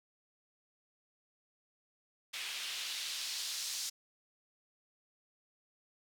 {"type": "noise with band-pass filter sweep", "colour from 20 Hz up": "white", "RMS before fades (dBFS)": -40, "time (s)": [2.33, 3.9], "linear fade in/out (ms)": 10, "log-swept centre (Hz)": [2700, 5400], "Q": 1.5, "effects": []}